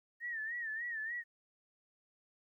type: tone with vibrato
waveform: sine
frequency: 1831 Hz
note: A#6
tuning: 32 cents flat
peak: -37 dBFS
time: 0.2-1.24 s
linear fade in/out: 50 ms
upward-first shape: sine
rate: 3.4 Hz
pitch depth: 100 cents each way
effects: 13-bit